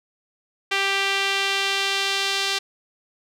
sawtooth tone with band-pass filter sweep, 392.9 Hz, G4, 4 cents sharp, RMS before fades -23 dBFS, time 0.71-2.59 s, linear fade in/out 10 ms, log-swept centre 2600 to 3900 Hz, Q 1.5, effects none

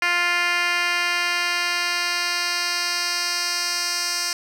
10% pulse tone with band-pass filter sweep, 350 Hz, F4, 4 cents sharp, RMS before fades -23 dBFS, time 0.02-4.33 s, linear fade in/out 2 ms, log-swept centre 2500 to 5700 Hz, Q 1.5, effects none

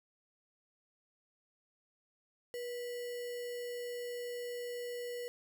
sine tone with sample-and-hold, 483.9 Hz, B4, 35 cents flat, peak -38 dBFS, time 2.54-5.28 s, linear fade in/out 0 ms, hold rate 2450 Hz, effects none

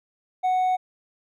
sine tone with hard clipping, 740 Hz, F#5, in tune, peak -20 dBFS, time 0.43-0.77 s, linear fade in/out 20 ms, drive 2 dB, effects none

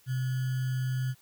sine tone with sample-and-hold, 128.7 Hz, C3, 28 cents flat, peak -27 dBFS, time 0.06-1.15 s, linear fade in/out 50 ms, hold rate 1575 Hz, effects white hiss -62 dBFS RMS until 1.21 s

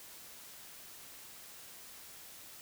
silence, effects white hiss -52 dBFS RMS until 2.61 s

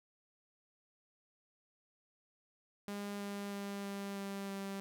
sawtooth tone with pitch steps, 202.8 / 201.5 / 200.2 / 198.97 / 197.71 / 196.46 Hz, G#3 / G3 / G3 / G3 / G3 / G3, -41 / +48 / +37 / +26 / +15 / +4 cents, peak -36 dBFS, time 2.88-4.8 s, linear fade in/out 0 ms, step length 320 ms, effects none

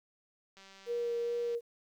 click train, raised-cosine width 0.2 ms, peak -38 dBFS, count 191, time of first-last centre 0.57-1.549 s, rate 194 Hz
sine tone with vibrato, 473.1 Hz, A#4, 26 cents sharp, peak -31 dBFS, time 0.86-1.61 s, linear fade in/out 50 ms, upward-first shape sine, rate 2.4 Hz, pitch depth 10 cents each way
effects 11-bit

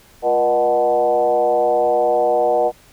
sine tone with frequency modulation, 611 Hz, D#5, 32 cents flat, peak -13 dBFS, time 0.22-2.72 s, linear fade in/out 50 ms, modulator 130 Hz, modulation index 1.4, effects pink hiss -49 dBFS RMS until 2.92 s

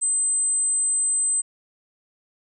sine tone, 8150 Hz, C9, 47 cents flat, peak -19 dBFS, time 0.01-1.42 s, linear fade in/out 20 ms, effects none

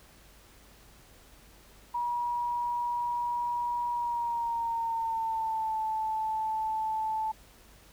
sine tone with pitch glide, 960 to 875.3 Hz, B5 to A5, -49 to -9 cents, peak -28 dBFS, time 1.94-7.32 s, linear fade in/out 10 ms, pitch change -160 cents, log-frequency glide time 3.91-5.79 s, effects added 50 Hz sine -59 dBFS peak until 7.92 s + pink hiss -57 dBFS RMS until 7.92 s

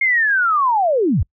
sine linear sweep, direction down, 2157 to 53.9 Hz, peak -13 dBFS, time 0.01-1.23 s, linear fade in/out 5 ms, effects noise-tail reverb RT60 0.1 s tail -26 dB re dry

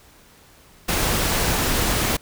pink noise, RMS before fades -21 dBFS, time 0.88-2.17 s, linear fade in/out 10 ms, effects pink hiss -51 dBFS RMS until 2.21 s

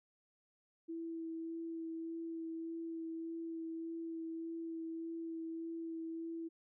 sine tone with vibrato, 328.6 Hz, E4, 5 cents flat, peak -40 dBFS, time 0.88-6.49 s, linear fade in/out 20 ms, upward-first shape sine, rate 1.7 Hz, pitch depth 13 cents each way, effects none

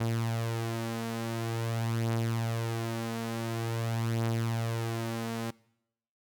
sawtooth beating tone pair, 114.3 / 114.77 Hz, A#2 / A#2, -34 / -27 cents, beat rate 0.47 Hz, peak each -32 / -27 dBFS, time 0-5.51 s, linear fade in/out 10 ms, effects noise-tail reverb RT60 0.8 s tail -23 dB re dry

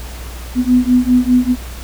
sine beating tone pair, 246.9 / 251.9 Hz, B3 / B3, 0 / +34 cents, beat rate 5 Hz, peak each -12 dBFS, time 0.55-1.56 s, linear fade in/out 50 ms, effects added 60 Hz sine -27 dBFS peak until 1.83 s + pink hiss -34 dBFS RMS until 1.83 s

